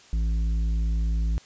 sine tone with tanh clipping, 55 Hz, A1, in tune, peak -23 dBFS, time 0.13-1.38 s, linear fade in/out 0 ms, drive 8 dB, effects white hiss -52 dBFS RMS until 1.45 s + resampled to 16000 Hz

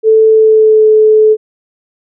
sine tone with pitch glide, 440 to 432.2 Hz, A4 to A4, 0 to -31 cents, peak -3 dBFS, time 0.03-1.37 s, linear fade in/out 50 ms, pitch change -31 cents, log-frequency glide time 0.28-0.88 s, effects none

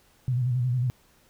sine tone with vibrato, 124.6 Hz, B2, 16 cents sharp, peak -22 dBFS, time 0.28-0.9 s, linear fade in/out 0 ms, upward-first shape square, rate 11 Hz, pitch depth 57 cents each way, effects pink hiss -61 dBFS RMS until 1.29 s

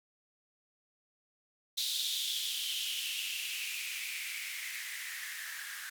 violet noise with band-pass filter sweep, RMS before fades -38 dBFS, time 1.77-5.9 s, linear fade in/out 10 ms, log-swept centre 3800 to 1600 Hz, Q 5.8, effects none

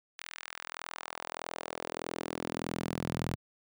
sawtooth tone with high-pass filter sweep, 41.64 Hz, E1, 18 cents sharp, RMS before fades -39 dBFS, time 0.18-3.36 s, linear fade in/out 10 ms, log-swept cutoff 2100 to 120 Hz, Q 1.3, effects none

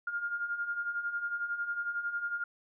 sine beating tone pair, 1403 / 1414 Hz, F6 / F6, +8 / +21 cents, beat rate 11 Hz, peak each -39 / -33 dBFS, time 0.07-2.44 s, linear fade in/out 5 ms, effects none

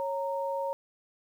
sine tone pair together, 551 / 926 Hz, C#5 / A#5, -11 / -12 cents, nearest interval major sixth, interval 899 cents, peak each -31 / -33 dBFS, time 0-0.73 s, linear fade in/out 0 ms, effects 10-bit

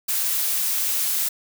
blue noise, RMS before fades -23 dBFS, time 0.08-1.29 s, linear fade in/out 10 ms, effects none

